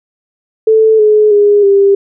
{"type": "tone with pitch steps", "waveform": "sine", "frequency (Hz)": [440, 425.3, 411, 397.2], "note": ["A4", "G#4", "G#4", "G4"], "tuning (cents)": [0, 41, -18, 23], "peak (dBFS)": -4, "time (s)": [0.67, 1.95], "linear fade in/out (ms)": 5, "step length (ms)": 320, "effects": []}